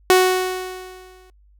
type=tone with exponential decay; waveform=sawtooth; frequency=370 Hz; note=F#4; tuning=in tune; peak=-5 dBFS; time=0.1-1.3 s; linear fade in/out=1 ms; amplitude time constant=260 ms; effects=noise-tail reverb RT60 0.1 s tail -25 dB re dry + added 50 Hz sine -50 dBFS peak until 1.59 s